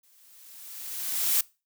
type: noise with exponential growth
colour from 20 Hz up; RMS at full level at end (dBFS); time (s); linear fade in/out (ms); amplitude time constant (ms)
blue; -22; 0.03-1.41; 5; 300
effects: noise-tail reverb RT60 0.3 s tail -23 dB re dry